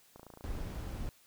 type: click train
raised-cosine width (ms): 1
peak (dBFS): -36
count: 13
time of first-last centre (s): 0.16-0.587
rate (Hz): 28.1
type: noise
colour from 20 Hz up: brown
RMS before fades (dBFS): -39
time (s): 0.44-1.09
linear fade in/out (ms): 0
effects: white hiss -64 dBFS RMS until 1.26 s